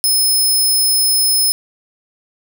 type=tone; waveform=10% pulse; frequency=5190 Hz; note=E8; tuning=28 cents flat; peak=-6 dBFS; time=0.04-1.52 s; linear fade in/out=0 ms; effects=none